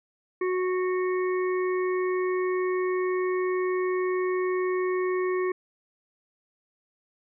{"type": "harmonic tone", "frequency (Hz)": 367.8, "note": "F#4", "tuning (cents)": -10, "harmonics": [1, 3, 5, 6], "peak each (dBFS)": [-24, -34, -38, -40], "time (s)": [0.41, 5.52], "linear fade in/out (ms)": 5, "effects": []}